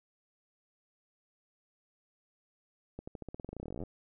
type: accelerating click train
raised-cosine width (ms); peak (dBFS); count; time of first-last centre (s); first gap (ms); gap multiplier
2; -28; 25; 2.99-3.836; 85; 0.91
effects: none